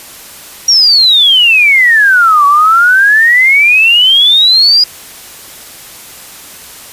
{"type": "exponential two-way sweep", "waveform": "sine", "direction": "down then up", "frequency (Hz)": [5700, 1126, 4948], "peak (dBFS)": -3, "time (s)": [0.68, 4.84], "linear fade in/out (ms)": 5, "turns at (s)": 2.46, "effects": ["white hiss -31 dBFS RMS until 6.92 s", "resampled to 32000 Hz"]}